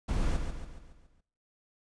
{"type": "noise with echo", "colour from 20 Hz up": "brown", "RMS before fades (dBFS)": -29, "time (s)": [0.08, 0.37], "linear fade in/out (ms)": 10, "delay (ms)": 140, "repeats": 6, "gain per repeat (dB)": -6, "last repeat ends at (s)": 1.21, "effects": ["noise-tail reverb RT60 0.6 s tail -20 dB re dry", "resampled to 22050 Hz"]}